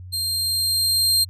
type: tone with level ramp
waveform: sawtooth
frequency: 4186 Hz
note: C8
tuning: in tune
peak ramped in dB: -20 to -12 dBFS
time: 0.12-1.25 s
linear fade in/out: 20 ms
effects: added 91 Hz sine -35 dBFS peak until 1.29 s + resampled to 32000 Hz